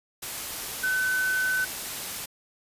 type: tone in noise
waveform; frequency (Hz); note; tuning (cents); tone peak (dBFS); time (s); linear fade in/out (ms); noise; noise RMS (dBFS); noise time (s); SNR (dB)
sine; 1514; F#6; +39; -23; 0.83-1.65; 10; white; -34; 0.22-2.26; +8
effects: resampled to 32000 Hz